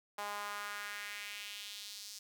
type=tone with high-pass filter sweep; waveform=sawtooth; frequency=205.3 Hz; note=G#3; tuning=20 cents flat; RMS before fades=-44 dBFS; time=0.18-2.19 s; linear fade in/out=5 ms; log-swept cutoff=840 to 5300 Hz; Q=2.1; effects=none